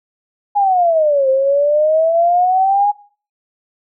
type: exponential two-way sweep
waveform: sine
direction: down then up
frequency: 830.6 to 525 to 830.6 Hz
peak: -10 dBFS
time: 0.55-2.92 s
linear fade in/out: 20 ms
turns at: 1.29 s
effects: noise-tail reverb RT60 0.4 s tail -18 dB re dry